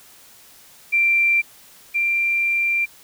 sine tone pair in turn, 2359 / 2369 Hz, D7 / D7, +7 / +14 cents, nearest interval unison, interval 7 cents, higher second, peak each -14 / -17 dBFS, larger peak first, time 0.92-1.42 / 1.94-2.86 s, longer second, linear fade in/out 20 ms, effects white hiss -48 dBFS RMS until 3.03 s

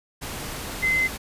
sine tone in noise, 2058 Hz, C7, 29 cents flat, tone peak -19 dBFS, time 0.82-1.08 s, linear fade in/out 20 ms, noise pink, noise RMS -33 dBFS, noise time 0.21-1.18 s, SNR +11 dB, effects resampled to 32000 Hz

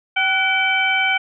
harmonic tone with a mistuned harmonic, 770 Hz, G5, 31 cents flat, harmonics 1 / 2 / 3 / 4, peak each -23 / -21 / -18 / -24 dBFS, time 0.16-1.18 s, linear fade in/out 10 ms, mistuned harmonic 2, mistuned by -68 cents, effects none

